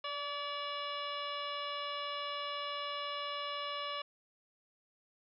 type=harmonic tone with a mistuned harmonic; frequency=574 Hz; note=D5; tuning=40 cents flat; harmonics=1 / 2 / 3 / 4 / 5 / 6 / 7 / 9; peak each=-44 / -40 / -50 / -48 / -44 / -47 / -50 / -55 dBFS; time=0.04-4.02 s; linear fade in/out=5 ms; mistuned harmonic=1; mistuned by=+22 cents; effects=none